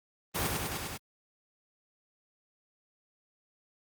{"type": "noise with echo", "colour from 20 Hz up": "pink", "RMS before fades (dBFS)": -30, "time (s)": [0.34, 0.48], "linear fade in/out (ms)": 20, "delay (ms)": 100, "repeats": 5, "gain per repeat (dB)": -2, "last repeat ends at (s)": 0.98, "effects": ["high-pass 60 Hz 12 dB/octave", "Opus 24 kbps"]}